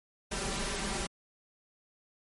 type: noise with comb filter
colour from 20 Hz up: pink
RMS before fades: -34 dBFS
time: 0.31-1.07 s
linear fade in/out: 10 ms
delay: 5.1 ms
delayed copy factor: +0.75
effects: MP3 48 kbps